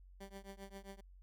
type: tone with tremolo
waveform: 15% pulse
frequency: 196 Hz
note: G3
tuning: in tune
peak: -40 dBFS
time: 0.2-1.01 s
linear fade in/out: 10 ms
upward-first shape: triangle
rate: 7.5 Hz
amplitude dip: 100%
effects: added 46 Hz sine -56 dBFS peak until 1.22 s